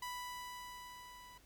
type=tone with level ramp; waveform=sawtooth; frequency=989 Hz; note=B5; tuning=2 cents sharp; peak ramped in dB=-37 to -51 dBFS; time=0.02-1.38 s; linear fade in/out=5 ms; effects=added 50 Hz sine -66 dBFS peak until 1.45 s + pink hiss -66 dBFS RMS until 1.45 s